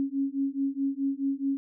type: beating tone pair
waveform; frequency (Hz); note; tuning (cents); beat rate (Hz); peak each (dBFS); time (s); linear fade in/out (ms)
sine; 272.3 / 277; C#4 / C#4; -31 / -1; 4.7; -29; 0-1.57; 0
effects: none